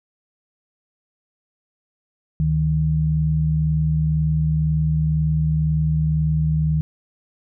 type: tone pair together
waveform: sine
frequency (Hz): 73.01 / 155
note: D2 / D#3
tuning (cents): -10 / -6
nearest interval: octave + minor second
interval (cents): 1304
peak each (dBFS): -23 / -17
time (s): 2.4-6.81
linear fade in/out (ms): 0
effects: none